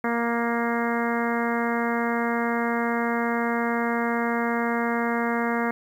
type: harmonic tone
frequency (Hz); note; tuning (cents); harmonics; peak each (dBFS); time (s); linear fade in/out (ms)
234.4; A#3; +10; 1 / 2 / 3 / 4 / 5 / 6 / 7 / 8 / 9; -26 / -29 / -31 / -32 / -33 / -34 / -34 / -35 / -36; 0.04-5.71; 2
effects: 9-bit